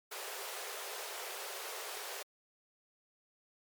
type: high-pass noise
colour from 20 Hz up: pink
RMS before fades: -43 dBFS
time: 0.11-2.23 s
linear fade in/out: 10 ms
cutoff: 380 Hz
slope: 96 dB/octave
effects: MP3 96 kbps